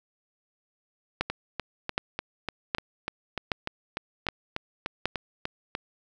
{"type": "two click trains", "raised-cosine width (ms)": 0.3, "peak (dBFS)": [-9, -14], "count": [6, 16], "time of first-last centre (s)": [[1.21, 5.056], [1.3, 5.751]], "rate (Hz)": [1.3, 3.37], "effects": []}